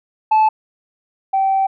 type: tone pair in turn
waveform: sine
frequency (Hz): 869 / 774.2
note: A5 / G5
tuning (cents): -22 / -22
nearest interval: major second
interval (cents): 200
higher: first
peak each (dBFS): -7 / -12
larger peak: first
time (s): 0.31-0.49 / 1.33-1.67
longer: second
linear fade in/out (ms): 10
effects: tanh soft clip ceiling -9 dBFS